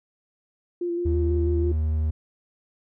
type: tone with vibrato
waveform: sine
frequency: 346.5 Hz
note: F4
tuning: 14 cents flat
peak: -24 dBFS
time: 0.81-1.72 s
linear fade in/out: 5 ms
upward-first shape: square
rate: 6.1 Hz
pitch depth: 18 cents each way
type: tone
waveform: triangle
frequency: 77.78 Hz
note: D#2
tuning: in tune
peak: -19 dBFS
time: 1.05-2.11 s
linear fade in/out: 10 ms
effects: none